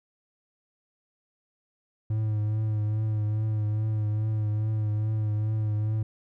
triangle tone with vibrato, 107.4 Hz, A2, 41 cents flat, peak -22 dBFS, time 2.1-6.03 s, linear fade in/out 5 ms, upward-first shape triangle, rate 2.4 Hz, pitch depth 36 cents each way, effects none

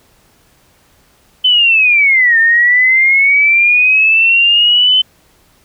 sine linear two-way sweep, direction down then up, 3058 to 1800 to 3058 Hz, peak -6 dBFS, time 1.44-5.02 s, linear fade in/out 10 ms, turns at 2.38 s, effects pink hiss -51 dBFS RMS until 5.64 s

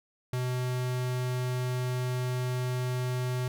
square tone, 125.9 Hz, B2, 34 cents sharp, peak -29 dBFS, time 0.33-3.48 s, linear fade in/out 2 ms, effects none

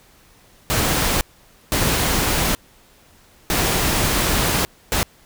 pink noise bursts at uneven times, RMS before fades -19 dBFS, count 4, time 0.7-1.21 / 1.72-2.55 / 3.5-4.65 / 4.92-5.03 s, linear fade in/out 0 ms, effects pink hiss -52 dBFS RMS until 5.25 s

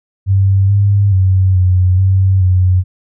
sine tone with pitch steps, 97.2 / 100.6 / 94.2 / 91.5 / 95.3 / 91.8 Hz, G2 / G2 / F#2 / F#2 / G2 / F#2, -14 / +45 / +32 / -19 / -48 / -13 cents, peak -7 dBFS, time 0.26-2.84 s, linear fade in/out 50 ms, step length 430 ms, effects none

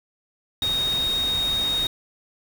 sine tone in noise, 3729 Hz, A#7, in tune, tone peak -21 dBFS, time 0.62-1.87 s, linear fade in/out 2 ms, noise pink, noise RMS -33 dBFS, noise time 0.62-1.87 s, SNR +9 dB, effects none

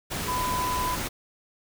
sine tone in noise, 1000 Hz, B5, 21 cents sharp, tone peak -26 dBFS, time 0.27-0.96 s, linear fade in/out 20 ms, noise pink, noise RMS -31 dBFS, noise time 0.1-1.09 s, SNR +2 dB, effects none

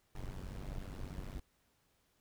brown noise with amplitude modulation, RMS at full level -40 dBFS, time 0.15-1.4 s, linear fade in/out 5 ms, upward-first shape sine, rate 95.2 Hz, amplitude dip 85%, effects pink hiss -75 dBFS RMS until 2.2 s

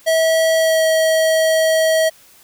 square tone with pitch glide, 647 to 640.3 Hz, E5 to D#5, -32 to +49 cents, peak -13 dBFS, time 0.06-2.1 s, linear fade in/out 20 ms, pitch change -19 cents, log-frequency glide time 0.57-0.85 s, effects white hiss -48 dBFS RMS until 2.43 s

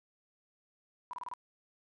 sine tone bursts, 987.8 Hz, B5, in tune, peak -38 dBFS, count 5, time 1.11-1.337 s, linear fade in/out 0 ms, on 23 ms, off 28 ms, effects resampled to 24000 Hz

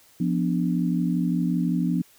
sine chord, B diminished, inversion second, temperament equal with one note detuned, 174.61 / 246.9 / 292.3 Hz, F3 / B3 / D4, 0 / 0 / -8 cents, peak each -23 / -26 / -28 dBFS, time 0.2-2.02 s, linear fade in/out 5 ms, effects white hiss -56 dBFS RMS until 2.18 s

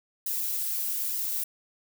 violet noise with flanger, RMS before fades -30 dBFS, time 0.26-1.44 s, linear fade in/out 5 ms, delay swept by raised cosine 0.98 to 6.28 ms, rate 1.1 Hz, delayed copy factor +0.5, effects none

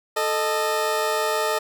20% pulse tone pair together, 439.4 / 616 Hz, A4 / D#5, -2 / -17 cents, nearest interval tritone, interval 585 cents, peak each -19 dBFS, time 0.16-1.59 s, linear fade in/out 10 ms, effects none

